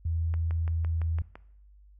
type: tone with pitch glide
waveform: sine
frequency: 82.41 to 81.84 Hz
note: E2 to E2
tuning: 0 to -12 cents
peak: -26 dBFS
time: 0.05-1.22 s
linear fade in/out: 5 ms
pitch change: -12 cents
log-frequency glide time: 0.58-1.09 s
type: click train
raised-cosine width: 0.5 ms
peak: -28 dBFS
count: 7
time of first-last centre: 0.34-1.355 s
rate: 5.91 Hz
effects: noise-tail reverb RT60 0.7 s tail -19 dB re dry + added 50 Hz sine -52 dBFS peak until 1.99 s